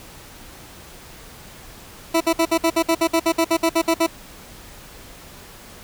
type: tone bursts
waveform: 20% pulse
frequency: 329.6 Hz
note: E4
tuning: in tune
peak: -10 dBFS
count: 16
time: 2.14-4.067 s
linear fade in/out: 10 ms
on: 67 ms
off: 57 ms
effects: pink hiss -42 dBFS RMS until 5.83 s